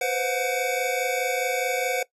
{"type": "tone cluster", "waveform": "square", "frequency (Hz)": [498.2, 523, 724, 2264], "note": ["B4", "C5", "F#5", "C#7"], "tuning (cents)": [15, -1, -38, 36], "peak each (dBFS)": -30, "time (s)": [0.01, 2.03], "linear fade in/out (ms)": 5, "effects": ["noise-tail reverb RT60 0.1 s tail -19 dB re dry", "resampled to 32000 Hz"]}